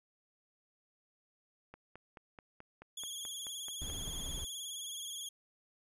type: click train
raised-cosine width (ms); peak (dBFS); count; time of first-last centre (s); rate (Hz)
0.5; -35; 11; 1.74-3.9; 4.63
type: tone with vibrato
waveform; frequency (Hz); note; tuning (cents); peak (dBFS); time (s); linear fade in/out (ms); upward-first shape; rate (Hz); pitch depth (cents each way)
20% pulse; 3322; G#7; 0; -35; 2.97-5.29; 5; sine; 19; 61
type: noise with tremolo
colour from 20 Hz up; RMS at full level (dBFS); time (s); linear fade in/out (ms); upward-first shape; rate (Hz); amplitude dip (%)
brown; -42; 3.81-4.45; 10; triangle; 16; 25
effects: none